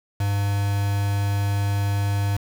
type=tone with quantisation; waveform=triangle; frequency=100.6 Hz; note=G2; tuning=45 cents sharp; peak=-18 dBFS; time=0.2-2.37 s; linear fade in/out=5 ms; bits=5; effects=none